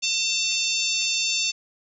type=harmonic tone with a mistuned harmonic; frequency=898 Hz; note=A5; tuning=35 cents sharp; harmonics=3 / 4 / 5 / 6 / 7 / 8; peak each=-27 / -28 / -29 / -30 / -30 / -31 dBFS; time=0.02-1.52 s; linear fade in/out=20 ms; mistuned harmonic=7; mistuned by=-21 cents; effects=none